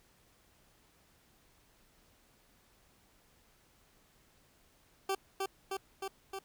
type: tone with echo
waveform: 20% pulse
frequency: 387.7 Hz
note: G4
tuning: 19 cents flat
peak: -26 dBFS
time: 5.09-5.15 s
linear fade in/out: 5 ms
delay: 310 ms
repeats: 4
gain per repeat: -2 dB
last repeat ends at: 6.39 s
effects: pink hiss -67 dBFS RMS until 6.44 s